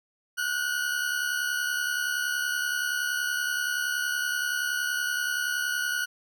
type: tone pair together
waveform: 40% pulse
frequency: 1452 / 1522.6 Hz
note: F#6 / F#6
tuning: -33 / +49 cents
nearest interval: minor second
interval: 82 cents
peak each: -27 / -31 dBFS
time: 0.37-6.06 s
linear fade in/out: 20 ms
effects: none